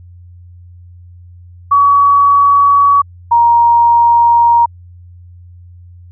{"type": "tone pair in turn", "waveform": "sine", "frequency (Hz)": [1132, 939.9], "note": ["C#6", "A#5"], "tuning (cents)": [36, 14], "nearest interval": "minor third", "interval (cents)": 322, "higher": "first", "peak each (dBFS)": -5, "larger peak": "neither", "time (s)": [[1.71, 3.02], [3.31, 4.66]], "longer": "second", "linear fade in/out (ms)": 10, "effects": ["added 88 Hz sine -34 dBFS peak until 6.11 s"]}